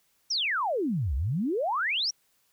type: exponential two-way sweep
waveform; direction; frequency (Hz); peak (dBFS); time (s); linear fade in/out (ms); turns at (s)
sine; down then up; 5920 to 60.6 to 5920; -25; 0.3-2.11; 10; 1.15
effects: white hiss -69 dBFS RMS until 2.52 s